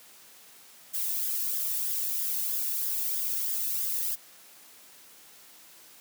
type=noise with flanger; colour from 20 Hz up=violet; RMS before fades=-30 dBFS; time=0.93-4.16 s; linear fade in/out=20 ms; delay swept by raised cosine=0.58 to 1.15 ms; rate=3.1 Hz; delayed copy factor=+0.5; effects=white hiss -53 dBFS RMS until 6 s + high-pass 150 Hz 12 dB/octave